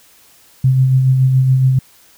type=tone with tremolo; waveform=sine; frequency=130.81 Hz; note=C3; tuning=in tune; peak=-7 dBFS; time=0.64-1.79 s; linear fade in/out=5 ms; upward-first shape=sine; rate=7.1 Hz; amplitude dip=35%; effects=white hiss -48 dBFS RMS until 2.17 s